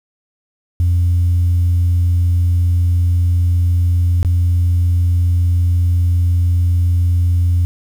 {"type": "tone with dropouts", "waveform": "sine", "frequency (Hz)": 87.31, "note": "F2", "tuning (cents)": 0, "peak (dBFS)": -9, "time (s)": [0.8, 7.65], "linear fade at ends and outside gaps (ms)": 0, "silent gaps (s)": [4.229, 4.248], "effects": ["tanh soft clip ceiling -8 dBFS", "7-bit"]}